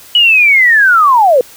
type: linear sweep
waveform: sine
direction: down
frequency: 2960 to 472.8 Hz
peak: -4 dBFS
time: 0.15-1.41 s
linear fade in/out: 2 ms
effects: white hiss -37 dBFS RMS until 1.56 s